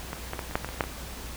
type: clicks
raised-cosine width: 0.5 ms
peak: -18 / -16 / -16 / -23 / -9 / -17 / -22 / -8 / -19 dBFS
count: 9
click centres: 0.131 / 0.334 / 0.392 / 0.511 / 0.555 / 0.646 / 0.689 / 0.808 / 0.839 s
effects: added 60 Hz sine -41 dBFS peak until 1.36 s + pink hiss -41 dBFS RMS until 1.36 s